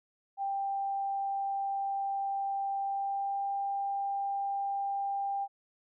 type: tone with pitch glide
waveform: sine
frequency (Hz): 789 to 794.5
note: G5 to G5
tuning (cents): +11 to +23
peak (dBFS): -30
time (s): 0.37-5.48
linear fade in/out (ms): 50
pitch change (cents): +12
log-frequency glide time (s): 2.81-3.45
effects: none